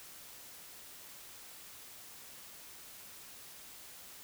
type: silence
effects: white hiss -52 dBFS RMS until 4.23 s